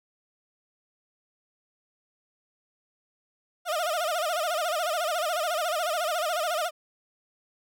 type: tone with vibrato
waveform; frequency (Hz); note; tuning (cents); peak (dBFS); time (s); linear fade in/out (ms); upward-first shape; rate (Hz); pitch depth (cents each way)
30% pulse; 659.3; E5; 0; -23; 3.65-6.71; 50; sine; 14; 160
effects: none